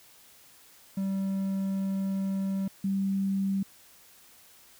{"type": "tone pair in turn", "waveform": ["triangle", "sine"], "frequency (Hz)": [193.7, 194.82], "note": ["G3", "G3"], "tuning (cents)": [-20, -10], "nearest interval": "unison", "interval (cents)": 10, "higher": "second", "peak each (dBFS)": -25, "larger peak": "neither", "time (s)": [[0.97, 2.68], [2.84, 3.63]], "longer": "first", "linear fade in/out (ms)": 5, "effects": ["white hiss -56 dBFS RMS until 4.79 s"]}